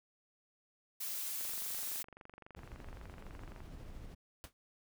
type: noise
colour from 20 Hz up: blue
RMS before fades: -40 dBFS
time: 1-2.03 s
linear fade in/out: 10 ms
type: click train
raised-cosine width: 0.5 ms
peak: -37 dBFS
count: 53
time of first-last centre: 1.41-3.604 s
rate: 23.7 Hz
type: noise with tremolo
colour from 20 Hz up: brown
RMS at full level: -48 dBFS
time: 2.56-4.15 s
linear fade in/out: 10 ms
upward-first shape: sine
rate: 13 Hz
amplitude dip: 30%
type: noise with exponential decay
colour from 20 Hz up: pink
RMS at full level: -45 dBFS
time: 4.44-4.53 s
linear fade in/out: 0 ms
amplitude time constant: 19 ms
effects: none